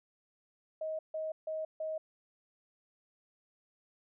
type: tone bursts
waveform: sine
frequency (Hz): 630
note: D#5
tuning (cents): +21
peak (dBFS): -34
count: 4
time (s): 0.81-1.98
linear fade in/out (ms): 5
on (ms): 180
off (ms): 150
effects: none